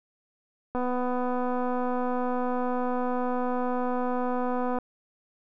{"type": "click train", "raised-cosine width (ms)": 1, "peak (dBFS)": -17, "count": 1006, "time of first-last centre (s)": [0.75, 4.786], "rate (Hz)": 249, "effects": []}